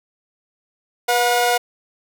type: tone pair together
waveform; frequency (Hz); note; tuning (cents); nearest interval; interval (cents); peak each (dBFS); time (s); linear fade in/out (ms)
sawtooth; 486.8 / 721; B4 / F#5; -25 / -45; perfect fifth; 680; -16 / -13; 1.08-1.58; 10
effects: none